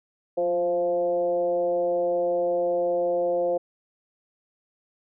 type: tone with frequency modulation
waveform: sine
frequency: 523.3 Hz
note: C5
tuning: in tune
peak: -21 dBFS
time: 0.37-3.58 s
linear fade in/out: 10 ms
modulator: 172 Hz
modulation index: 0.75
effects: none